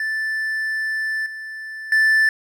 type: tone with level steps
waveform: triangle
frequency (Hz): 1760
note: A6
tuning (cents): 0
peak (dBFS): -19 / -28 / -11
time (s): 0-2.29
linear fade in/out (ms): 2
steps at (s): 1.26 / 1.92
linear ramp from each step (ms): 2
effects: none